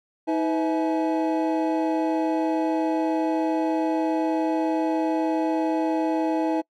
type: tone cluster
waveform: triangle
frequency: 318.4 / 504 / 651 / 848 Hz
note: D#4 / B4 / E5 / G#5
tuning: +40 / +35 / -22 / +36 cents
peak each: -21 / -29 / -27 / -27 dBFS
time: 0.27-6.62 s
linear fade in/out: 20 ms
effects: noise-tail reverb RT60 0.1 s tail -26 dB re dry